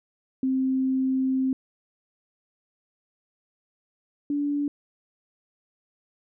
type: tone pair in turn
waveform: sine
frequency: 262.5 / 288.7 Hz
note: C4 / D4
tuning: +6 / -30 cents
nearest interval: major second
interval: 164 cents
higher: second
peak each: -21 / -23 dBFS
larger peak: first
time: 0.43-1.53 / 4.3-4.68 s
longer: first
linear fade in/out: 2 ms
effects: none